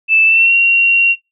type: tone with pitch glide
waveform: sine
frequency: 2637 to 2749 Hz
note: E7 to F7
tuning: 0 to -28 cents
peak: -7 dBFS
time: 0.08-1.16 s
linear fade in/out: 50 ms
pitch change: +72 cents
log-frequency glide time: 0.25-0.54 s
effects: noise-tail reverb RT60 0.2 s tail -22 dB re dry